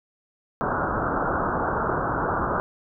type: low-pass noise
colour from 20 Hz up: white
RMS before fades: -25 dBFS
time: 0.61-2.6 s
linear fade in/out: 0 ms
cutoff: 1500 Hz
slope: 96 dB/octave
effects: none